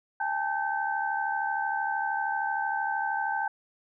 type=tone cluster; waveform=sine; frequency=805 / 878 / 1547 Hz; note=G5 / A5 / G6; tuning=+46 / -4 / -23 cents; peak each=-31 dBFS; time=0.2-3.48 s; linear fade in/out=5 ms; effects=none